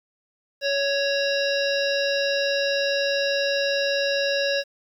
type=harmonic tone with a mistuned harmonic; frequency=554.4 Hz; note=C#5; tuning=in tune; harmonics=1 / 3 / 5 / 7 / 9 / 10; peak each=-23 / -28 / -30 / -31 / -33 / -33 dBFS; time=0.61-4.64 s; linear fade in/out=50 ms; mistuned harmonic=1; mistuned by=+16 cents; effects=9-bit

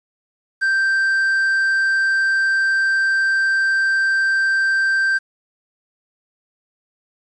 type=tone; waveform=triangle; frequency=1568 Hz; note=G6; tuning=in tune; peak=-13 dBFS; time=0.61-5.19 s; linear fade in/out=20 ms; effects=resampled to 22050 Hz + 8-bit

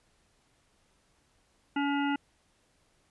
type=harmonic tone; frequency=283.7 Hz; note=C#4; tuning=40 cents sharp; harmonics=1 / 3 / 5 / 7 / 9 / 10; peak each=-28 / -33 / -36 / -41 / -46 / -42 dBFS; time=1.76-2.16 s; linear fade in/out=5 ms; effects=pink hiss -69 dBFS RMS until 3.1 s + resampled to 24000 Hz

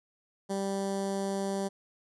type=tone with notch filter; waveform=15% pulse; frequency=196 Hz; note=G3; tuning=in tune; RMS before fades=-32 dBFS; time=0.49-1.69 s; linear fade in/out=20 ms; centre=2400 Hz; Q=0.64; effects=resampled to 24000 Hz

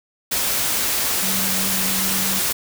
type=tone in noise; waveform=sine; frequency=190.8 Hz; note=G3; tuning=47 cents flat; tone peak=-28 dBFS; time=1.22-2.4 s; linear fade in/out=10 ms; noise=white; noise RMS=-21 dBFS; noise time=0.31-2.53 s; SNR=-10 dB; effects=none

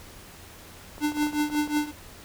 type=clicks; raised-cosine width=1 ms; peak=-27 dBFS; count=11; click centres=0.981 / 1.12 / 1.171 / 1.23 / 1.269 / 1.331 / 1.399 / 1.5 / 1.55 / 1.676 / 1.769 s
type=tone with tremolo; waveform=square; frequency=298.1 Hz; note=D4; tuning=26 cents sharp; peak=-21 dBFS; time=1-1.92 s; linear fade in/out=50 ms; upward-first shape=triangle; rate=5.5 Hz; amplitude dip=90%
effects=added 87 Hz sine -53 dBFS peak until 2.24 s + pink hiss -47 dBFS RMS until 2.24 s

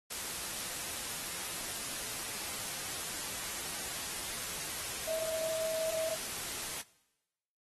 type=tone in noise; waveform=sine; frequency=643 Hz; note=E5; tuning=43 cents flat; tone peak=-33 dBFS; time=5.07-6.15 s; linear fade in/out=10 ms; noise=white; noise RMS=-39 dBFS; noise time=0.1-6.82 s; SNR=+3 dB; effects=noise-tail reverb RT60 1.0 s tail -21 dB re dry + AAC 32 kbps

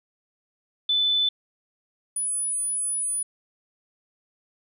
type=tone pair in turn; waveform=sine; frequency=3506 / 9898 Hz; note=A7 / D#9; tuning=-7 / -10 cents; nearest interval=octave + tritone; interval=1797 cents; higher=second; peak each=-19 / -24 dBFS; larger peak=first; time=0.89-1.29 / 2.16-3.23 s; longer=second; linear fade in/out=5 ms; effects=none

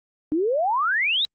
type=exponential sweep; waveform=sine; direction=up; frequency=293.7 to 3951 Hz; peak=-19 dBFS; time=0.32-1.25 s; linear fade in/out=0 ms; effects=Opus 48 kbps

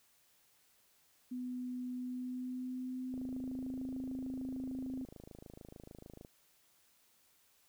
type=tone with pitch glide; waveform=sine; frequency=250 to 260.6 Hz; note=B3 to C4; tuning=+21 to -7 cents; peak=-38 dBFS; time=1.31-5.05 s; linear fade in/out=10 ms; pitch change=+72 cents; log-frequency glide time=1.94-3.9 s
type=click train; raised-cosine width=2 ms; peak=-37 dBFS; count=84; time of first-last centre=3.14-6.249 s; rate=26.7 Hz
effects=white hiss -70 dBFS RMS until 7.68 s

